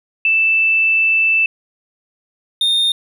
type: tone pair in turn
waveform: sine / triangle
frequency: 2646 / 3656 Hz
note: E7 / A#7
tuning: +6 / -34 cents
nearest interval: tritone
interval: 560 cents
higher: second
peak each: -11 dBFS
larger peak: neither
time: 0.25-1.46 / 2.61-2.92 s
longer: first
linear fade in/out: 2 ms
effects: none